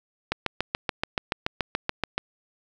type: click train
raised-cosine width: 0.3 ms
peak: -8 dBFS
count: 14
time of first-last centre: 0.32-2.18 s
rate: 6.99 Hz
effects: 8-bit